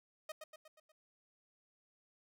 sawtooth tone with echo, 622.3 Hz, D#5, in tune, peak -38 dBFS, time 0.29-0.32 s, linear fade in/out 5 ms, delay 120 ms, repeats 5, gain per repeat -5 dB, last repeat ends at 0.92 s, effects none

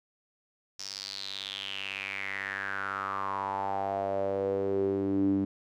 sawtooth tone with band-pass filter sweep, 98 Hz, G2, in tune, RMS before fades -32 dBFS, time 0.79-5.45 s, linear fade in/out 5 ms, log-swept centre 5500 to 260 Hz, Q 6.5, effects none

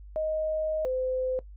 sine tone pair in turn, 625 / 513.9 Hz, D#5 / C5, +8 / -31 cents, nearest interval minor third, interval 339 cents, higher first, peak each -26 dBFS, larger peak neither, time 0.16-0.85 / 0.85-1.39 s, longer first, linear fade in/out 0 ms, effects noise-tail reverb RT60 0.1 s tail -18 dB re dry + added 50 Hz sine -43 dBFS peak until 1.56 s

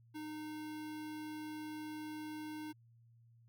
square tone with notch filter, 306.7 Hz, D#4, 25 cents flat, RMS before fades -45 dBFS, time 0.14-2.73 s, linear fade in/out 20 ms, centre 7100 Hz, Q 2, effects added 116 Hz sine -62 dBFS peak until 3.48 s

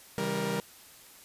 sawtooth tone cluster, 135.6 / 162.8 / 197 / 468.9 Hz, C#3 / E3 / G3 / A#4, -38 / -21 / +9 / +10 cents, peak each -35 / -33 / -29 / -29 dBFS, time 0.18-0.6 s, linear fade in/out 0 ms, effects white hiss -53 dBFS RMS until 1.24 s + resampled to 32000 Hz

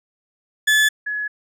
35% pulse / sine tone pair in turn, 1725 / 1692.4 Hz, A6 / G#6, -35 / +32 cents, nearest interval unison, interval 33 cents, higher first, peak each -11 / -22 dBFS, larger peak first, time 0.67-0.89 / 1.06-1.28 s, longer neither, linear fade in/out 10 ms, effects low-pass 12000 Hz 12 dB/octave

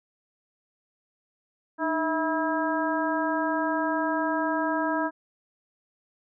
harmonic tone with a mistuned harmonic, 323.8 Hz, E4, 31 cents flat, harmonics 1 / 2 / 3 / 4 / 5, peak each -28 / -30 / -29 / -34 / -32 dBFS, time 1.78-5.11 s, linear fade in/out 50 ms, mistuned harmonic 1, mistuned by -90 cents, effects none

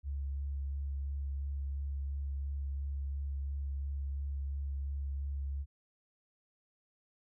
sine tone with vibrato, 69.6 Hz, C#2, 8 cents sharp, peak -34 dBFS, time 0.03-5.66 s, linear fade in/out 50 ms, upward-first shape sine, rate 2.9 Hz, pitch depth 14 cents each way, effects none

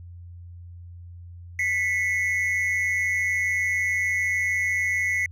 triangle tone pair together, 1987.7 / 2181 Hz, B6 / C#7, +11 / -29 cents, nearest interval major second, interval 160 cents, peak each -22 / -24 dBFS, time 1.59-5.26 s, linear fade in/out 2 ms, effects added 87 Hz sine -39 dBFS peak until 5.31 s

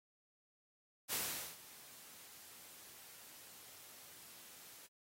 white noise with ADSR envelope, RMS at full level -38 dBFS, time 1.08-4.87 s, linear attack 47 ms, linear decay 430 ms, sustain -19 dB, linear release 10 ms, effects high-pass 80 Hz 12 dB/octave + AAC 48 kbps

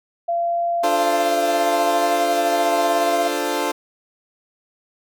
sine tone with vibrato, 684 Hz, F5, 36 cents flat, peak -18 dBFS, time 0.28-3.28 s, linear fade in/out 10 ms, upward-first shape triangle, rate 0.66 Hz, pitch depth 10 cents each way
20% pulse chord, D minor seventh, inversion none, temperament equal, 293.7 / 349.2 / 440 / 523.3 Hz, D4 / F4 / A4 / C5, 0 / 0 / 0 / 0 cents, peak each -21 dBFS, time 0.83-3.72 s, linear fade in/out 10 ms
effects none

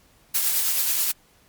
blue noise with tremolo, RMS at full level -21 dBFS, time 0.34-1.12 s, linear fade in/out 10 ms, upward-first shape sine, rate 9.4 Hz, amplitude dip 30%, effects pink hiss -58 dBFS RMS until 1.48 s + MP3 96 kbps

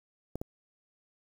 clicks, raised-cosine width 2 ms, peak -22 dBFS, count 2, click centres 0.356 / 0.415 s, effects 8-bit

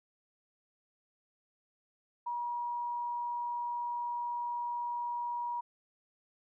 sine tone, 958 Hz, A#5, 47 cents sharp, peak -33 dBFS, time 2.26-5.61 s, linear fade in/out 10 ms, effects none

